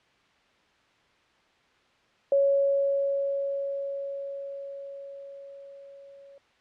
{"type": "tone with level ramp", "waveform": "sine", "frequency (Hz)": 556, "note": "C#5", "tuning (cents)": 5, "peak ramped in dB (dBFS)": [-18, -48], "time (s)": [2.32, 6.38], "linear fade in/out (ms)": 2, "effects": ["white hiss -63 dBFS RMS until 6.6 s", "low-pass 3000 Hz 12 dB/octave"]}